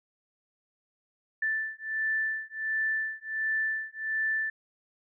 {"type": "beating tone pair", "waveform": "sine", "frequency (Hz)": [1762, 1763.4], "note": ["A6", "A6"], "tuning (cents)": [2, 3], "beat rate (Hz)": 1.4, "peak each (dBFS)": -31, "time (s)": [1.42, 4.5], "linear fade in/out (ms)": 5, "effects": []}